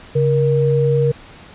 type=tone pair together; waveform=sine; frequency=138.87 / 470.9 Hz; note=C#3 / A#4; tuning=+3 / +18 cents; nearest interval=octave + major sixth; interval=2115 cents; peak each=-15 dBFS; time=0.15-1.12 s; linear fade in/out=10 ms; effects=pink hiss -41 dBFS RMS until 1.54 s + resampled to 8000 Hz